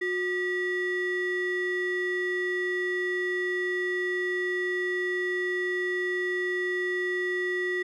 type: ring-modulated tone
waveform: triangle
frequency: 787 Hz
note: G5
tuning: 7 cents sharp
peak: -21 dBFS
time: 0.01-7.83 s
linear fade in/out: 10 ms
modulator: 1150 Hz
effects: none